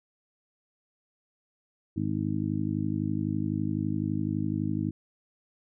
harmonic tone, 51.91 Hz, G#1, in tune, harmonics 2 / 3 / 4 / 5 / 6, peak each -33 / -33 / -33 / -33 / -33 dBFS, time 1.96-4.91 s, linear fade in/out 10 ms, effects none

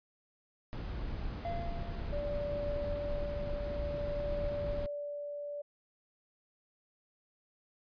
brown noise, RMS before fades -38 dBFS, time 0.73-4.86 s, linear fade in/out 0 ms
triangle tone with exponential decay, 686 Hz, F5, 31 cents flat, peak -32 dBFS, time 1.45-2.6 s, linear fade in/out 1 ms, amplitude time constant 250 ms
sine tone with tremolo, 581 Hz, D5, 19 cents flat, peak -34 dBFS, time 2.12-5.62 s, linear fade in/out 10 ms, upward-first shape sine, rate 0.54 Hz, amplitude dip 35%
effects resampled to 11025 Hz

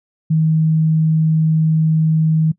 sine tone, 158.5 Hz, D#3, 32 cents sharp, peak -11 dBFS, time 0.3-2.52 s, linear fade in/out 10 ms, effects noise-tail reverb RT60 0.1 s tail -20 dB re dry

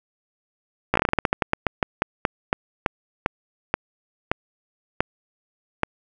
slowing click train, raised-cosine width 0.5 ms, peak -3 dBFS, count 24, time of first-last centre 0.94-5.834 s, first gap 15 ms, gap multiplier 1.2, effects none

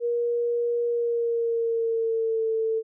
sine tone with pitch glide, 474.8 to 445.6 Hz, A#4 to A4, +32 to +22 cents, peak -22 dBFS, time 0-2.83 s, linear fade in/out 50 ms, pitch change -110 cents, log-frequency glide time 0.86-2.48 s, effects none

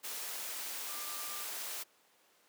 sine tone in noise, 1191 Hz, D6, 24 cents sharp, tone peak -49 dBFS, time 0.88-1.45 s, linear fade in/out 20 ms, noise white, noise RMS -41 dBFS, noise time 0.03-1.84 s, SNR -11 dB, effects pink hiss -67 dBFS RMS until 2.48 s + high-pass 400 Hz 12 dB/octave

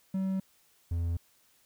triangle tone pair in turn, 190.7 / 84.78 Hz, G3 / E2, -47 / +49 cents, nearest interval octave + major second, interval 1404 cents, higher first, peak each -26 dBFS, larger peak neither, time 0.14-0.4 / 0.91-1.17 s, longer neither, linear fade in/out 5 ms, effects white hiss -66 dBFS RMS until 1.65 s

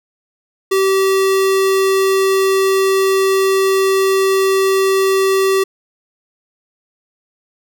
square tone, 385.5 Hz, G4, 29 cents flat, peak -12 dBFS, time 0.71-5.64 s, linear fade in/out 10 ms, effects none

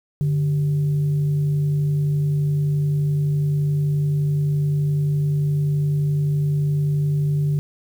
sine tone with frequency modulation, 146.83 Hz, D3, in tune, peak -17 dBFS, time 0.21-7.59 s, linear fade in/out 0 ms, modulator 242 Hz, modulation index 0.2, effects 8-bit

